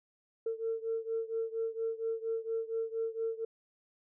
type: beating tone pair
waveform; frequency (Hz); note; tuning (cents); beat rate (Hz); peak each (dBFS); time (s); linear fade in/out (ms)
sine; 450.5 / 454.8; A4 / A#4; +41 / -43; 4.3; -34 / -36; 0.46-3.45; 5
effects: tanh soft clip ceiling -25 dBFS